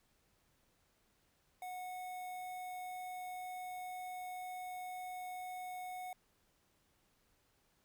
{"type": "tone with notch filter", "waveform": "square", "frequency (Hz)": 733, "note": "F#5", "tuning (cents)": -16, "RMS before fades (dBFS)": -45, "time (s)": [1.62, 6.13], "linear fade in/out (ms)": 2, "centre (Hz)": 4700, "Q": 0.92, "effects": ["pink hiss -75 dBFS RMS until 7.84 s"]}